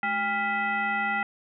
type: tone with frequency modulation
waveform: sine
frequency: 1392 Hz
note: F6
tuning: 6 cents flat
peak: -24 dBFS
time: 0.03-1.23 s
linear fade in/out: 2 ms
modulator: 589 Hz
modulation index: 1.5
effects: none